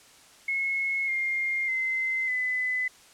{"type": "tone with pitch steps", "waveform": "sine", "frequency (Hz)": [2177, 2120, 2064, 2010], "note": ["C#7", "C7", "C7", "B6"], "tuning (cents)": [-32, 22, -24, 30], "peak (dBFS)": -25, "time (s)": [0.48, 2.88], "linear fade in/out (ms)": 5, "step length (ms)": 600, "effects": ["white hiss -54 dBFS RMS until 3.13 s", "low-pass 9000 Hz 12 dB/octave"]}